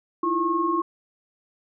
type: tone cluster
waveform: sine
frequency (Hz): 319.7 / 341.1 / 1085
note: D#4 / F4 / C#6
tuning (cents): +47 / -41 / -37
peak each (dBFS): -29 / -25 / -23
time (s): 0.23-0.82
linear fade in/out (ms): 5
effects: none